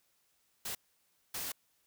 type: noise bursts at uneven times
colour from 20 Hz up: white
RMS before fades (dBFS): -39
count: 2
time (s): 0.65-0.75 / 1.34-1.52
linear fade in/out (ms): 5
effects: white hiss -74 dBFS RMS until 1.86 s